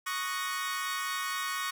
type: chord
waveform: sawtooth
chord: D# minor seventh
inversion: third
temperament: equal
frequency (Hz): 1108.7 / 1244.5 / 1480 / 1864.7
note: C#6 / D#6 / F#6 / A#6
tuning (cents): 0 / 0 / 0 / 0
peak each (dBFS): -31 / -36 / -36 / -34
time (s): 0.06-1.71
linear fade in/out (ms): 10
effects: none